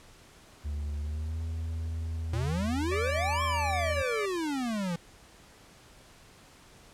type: tone with pitch glide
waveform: triangle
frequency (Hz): 73.42 to 81.46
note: D2 to E2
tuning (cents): 0 to -20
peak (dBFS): -29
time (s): 0.64-4.03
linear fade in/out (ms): 20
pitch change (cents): +180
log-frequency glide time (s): 1-1.41
type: exponential two-way sweep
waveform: square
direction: up then down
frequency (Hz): 107 to 1107 to 165.3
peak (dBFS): -30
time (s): 2.33-4.96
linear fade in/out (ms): 5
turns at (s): 3.43
type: harmonic tone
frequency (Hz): 581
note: D5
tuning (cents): -19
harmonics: 1 / 2 / 3 / 4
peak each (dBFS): -38 / -38 / -40 / -36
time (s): 2.91-4.26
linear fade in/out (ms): 10
effects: pink hiss -55 dBFS RMS until 6.93 s + low-pass 10000 Hz 12 dB/octave